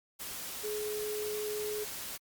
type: tone in noise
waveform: sine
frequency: 422.4 Hz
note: G#4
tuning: 29 cents sharp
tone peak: -34 dBFS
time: 0.63-1.85 s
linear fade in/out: 20 ms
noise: white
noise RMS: -41 dBFS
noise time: 0.19-2.18 s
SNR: +4 dB
effects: Opus 48 kbps